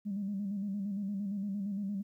sine tone with vibrato, 200 Hz, G3, 35 cents sharp, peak -32 dBFS, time 0.05-2.03 s, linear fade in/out 20 ms, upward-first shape square, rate 8.7 Hz, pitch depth 55 cents each way, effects tanh soft clip ceiling -28 dBFS + 12-bit

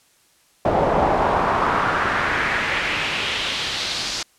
brown noise with band-pass filter sweep, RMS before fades -21 dBFS, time 0.65-4.23 s, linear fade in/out 5 ms, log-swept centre 630 to 5100 Hz, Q 2.1, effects white hiss -58 dBFS RMS until 4.38 s + low-pass 11000 Hz 12 dB/octave

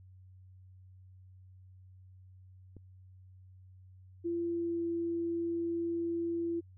click, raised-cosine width 3 ms, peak -38 dBFS, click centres 2.767 s
sine tone with pitch glide, 340.9 to 337.8 Hz, F4 to E4, -42 to +42 cents, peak -31 dBFS, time 4.24-6.61 s, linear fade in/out 20 ms, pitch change -16 cents, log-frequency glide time 4.45-4.85 s
effects added 93 Hz sine -53 dBFS peak until 6.77 s

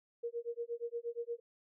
sine tone with tremolo, 470.7 Hz, A#4, 17 cents sharp, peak -34 dBFS, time 0.23-1.4 s, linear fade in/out 10 ms, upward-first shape sine, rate 8.5 Hz, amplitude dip 100%, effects none

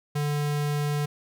square tone, 146.83 Hz, D3, in tune, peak -25 dBFS, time 0.15-1.06 s, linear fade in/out 10 ms, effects none

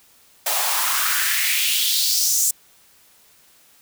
white noise with high-pass filter sweep, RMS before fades -20 dBFS, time 0.46-2.51 s, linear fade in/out 5 ms, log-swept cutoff 640 to 7400 Hz, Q 3.2, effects white hiss -54 dBFS RMS until 3.81 s

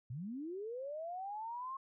sine linear sweep, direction up, 110 to 1085 Hz, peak -40 dBFS, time 0.1-1.77 s, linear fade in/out 5 ms, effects none

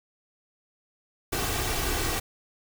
pink noise with comb filter, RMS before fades -28 dBFS, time 1.32-2.2 s, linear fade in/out 10 ms, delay 2.6 ms, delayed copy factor +0.55, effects none

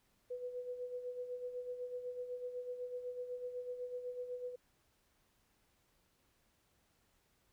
sine tone with tremolo, 495.5 Hz, B4, 6 cents sharp, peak -38 dBFS, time 0.3-4.56 s, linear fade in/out 10 ms, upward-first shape sine, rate 8 Hz, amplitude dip 60%, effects pink hiss -75 dBFS RMS until 7.52 s

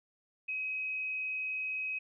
sine tone with frequency modulation, 2536 Hz, D#7, 32 cents sharp, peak -33 dBFS, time 0.48-1.99 s, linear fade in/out 10 ms, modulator 84.8 Hz, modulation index 0.35, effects none

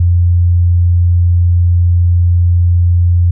sine tone, 87.31 Hz, F2, in tune, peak -6 dBFS, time 0-3.31 s, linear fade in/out 5 ms, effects none

